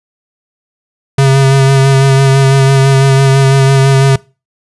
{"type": "tone with vibrato", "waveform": "square", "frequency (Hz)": 135.6, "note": "C#3", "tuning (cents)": -38, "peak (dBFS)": -5, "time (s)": [1.18, 4.16], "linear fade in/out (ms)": 5, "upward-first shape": "sine", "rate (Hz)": 6, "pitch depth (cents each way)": 21, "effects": ["noise-tail reverb RT60 0.3 s tail -22 dB re dry", "resampled to 24000 Hz"]}